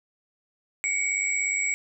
sine tone cluster, 2185 / 2282 / 7720 Hz, C#7 / C#7 / B8, -26 / +50 / -40 cents, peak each -28 dBFS, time 0.84-1.74 s, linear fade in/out 0 ms, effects none

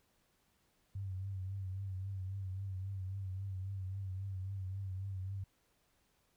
sine tone with vibrato, 95.8 Hz, G2, 39 cents flat, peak -38 dBFS, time 0.95-5.44 s, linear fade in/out 5 ms, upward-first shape triangle, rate 3.7 Hz, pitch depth 64 cents each way, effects pink hiss -75 dBFS RMS until 6.36 s

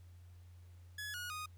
sawtooth tone with pitch steps, 1694 / 1449.4 / 1240.1 Hz, G#6 / F#6 / D#6, +34 / -36 / -6 cents, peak -38 dBFS, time 0.98-1.46 s, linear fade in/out 5 ms, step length 160 ms, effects added 88 Hz sine -54 dBFS peak until 1.57 s + pink hiss -72 dBFS RMS until 1.57 s

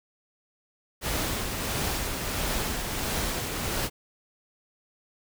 pink noise with tremolo, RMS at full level -28 dBFS, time 1.01-3.9 s, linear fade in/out 50 ms, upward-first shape triangle, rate 1.5 Hz, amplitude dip 40%, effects none

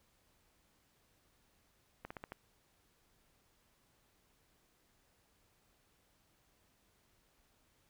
slowing click train, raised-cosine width 0.5 ms, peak -29 dBFS, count 5, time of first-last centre 2.05-2.321 s, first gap 55 ms, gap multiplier 1.14, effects pink hiss -73 dBFS RMS until 7.89 s

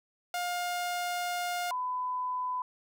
sawtooth / sine tone pair in turn, 709 / 1002.7 Hz, F5 / B5, +26 / +26 cents, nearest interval tritone, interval 600 cents, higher second, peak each -27 / -30 dBFS, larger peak first, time 0.34-1.71 / 1.71-2.62 s, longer first, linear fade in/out 2 ms, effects none

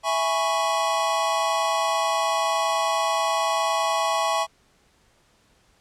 square chord, C# minor seventh, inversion first, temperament equal, 659.3 / 830.6 / 987.8 / 1108.7 Hz, E5 / G#5 / B5 / C#6, 0 / 0 / 0 / 0 cents, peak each -27 / -27 / -31 / -26 dBFS, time 0.03-4.47 s, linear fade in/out 50 ms, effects pink hiss -61 dBFS RMS until 5.8 s + low-pass 9000 Hz 12 dB/octave

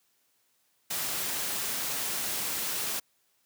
white noise, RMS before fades -32 dBFS, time 0.9-3 s, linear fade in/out 10 ms, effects white hiss -71 dBFS RMS until 3.45 s + high-pass 100 Hz 12 dB/octave

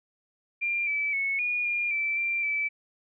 sine tone with pitch steps, 2387 / 2307 / 2202 / 2444 / 2412 / 2328 / 2363 / 2312 Hz, D7 / D7 / C#7 / D#7 / D7 / D7 / D7 / D7, +28 / -31 / -12 / -32 / +46 / -16 / +10 / -28 cents, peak -25 dBFS, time 0.61-2.69 s, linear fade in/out 20 ms, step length 260 ms, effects none

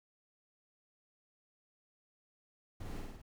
brown noise with echo, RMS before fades -45 dBFS, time 2.8-3.01 s, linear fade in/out 5 ms, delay 52 ms, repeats 4, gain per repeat -2 dB, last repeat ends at 3.218 s, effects none

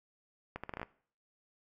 accelerating click train, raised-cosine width 0.5 ms, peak -24 dBFS, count 8, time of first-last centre 0.56-0.83 s, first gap 76 ms, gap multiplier 0.76, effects noise-tail reverb RT60 0.5 s tail -20 dB re dry

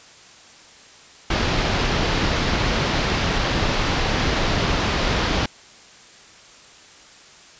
pink low-pass noise, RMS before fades -21 dBFS, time 1.3-5.46 s, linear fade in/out 5 ms, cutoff 5100 Hz, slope 24 dB/octave, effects white hiss -46 dBFS RMS until 7.59 s + resampled to 16000 Hz

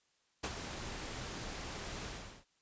pink noise with ADSR envelope, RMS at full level -36 dBFS, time 0.43-2.45 s, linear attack 13 ms, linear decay 48 ms, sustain -7 dB, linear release 390 ms, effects white hiss -75 dBFS RMS until 2.61 s + resampled to 16000 Hz

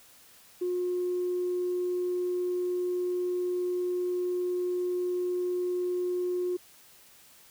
sine tone, 359 Hz, F4, 48 cents sharp, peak -26 dBFS, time 0.61-6.57 s, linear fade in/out 10 ms, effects tanh soft clip ceiling -22 dBFS + white hiss -56 dBFS RMS until 7.5 s

